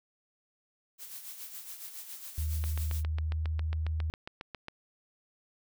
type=noise with tremolo; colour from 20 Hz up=blue; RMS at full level=-42 dBFS; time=0.98-3.04 s; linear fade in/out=50 ms; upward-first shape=sine; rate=7.2 Hz; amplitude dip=55%
type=tone with pitch glide; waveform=sine; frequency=77.78 to 78.91 Hz; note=D#2 to D#2; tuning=0 to +25 cents; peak=-29 dBFS; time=2.38-4.1 s; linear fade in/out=0 ms; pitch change=+25 cents; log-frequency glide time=3.03-3.41 s
type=click train; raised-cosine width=0.3 ms; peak=-24 dBFS; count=16; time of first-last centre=2.64-4.684 s; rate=7.34 Hz
effects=none